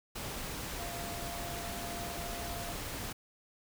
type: tone in noise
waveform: sine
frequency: 691 Hz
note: F5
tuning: 19 cents flat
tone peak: -43 dBFS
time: 0.78-2.73 s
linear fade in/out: 10 ms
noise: pink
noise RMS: -40 dBFS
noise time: 0.15-3.13 s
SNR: -6 dB
effects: none